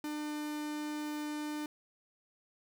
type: tone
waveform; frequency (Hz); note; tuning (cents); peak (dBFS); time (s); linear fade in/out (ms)
45% pulse; 299.8; D4; +36; -36; 0.04-1.66; 2
effects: none